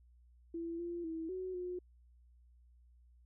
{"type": "tone with pitch steps", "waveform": "sine", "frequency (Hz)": [334.9, 344.5, 324.9, 371.3, 359.7], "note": ["E4", "F4", "E4", "F#4", "F#4"], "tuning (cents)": [27, -24, -25, 6, -49], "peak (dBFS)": -38, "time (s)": [0.54, 1.79], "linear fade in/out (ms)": 5, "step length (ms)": 250, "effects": ["added 60 Hz sine -61 dBFS peak until 3.25 s"]}